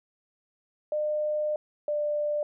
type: tone pair in turn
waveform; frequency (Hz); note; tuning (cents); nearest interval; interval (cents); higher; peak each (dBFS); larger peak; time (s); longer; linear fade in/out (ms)
sine; 604 / 593.6; D5 / D5; +48 / +18; unison; 30; first; -25; neither; 0.92-1.56 / 1.88-2.43; first; 2
effects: none